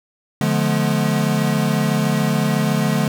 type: chord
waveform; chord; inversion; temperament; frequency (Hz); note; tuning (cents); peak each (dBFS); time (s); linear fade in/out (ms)
square; D diminished seventh; none; equal with one note detuned; 146.83 / 174.61 / 213.1 / 246.9; D3 / F3 / Ab3 / Cb4; 0 / 0 / +45 / 0; -21 / -23 / -21 / -27; 0.41-3.08; 2
effects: none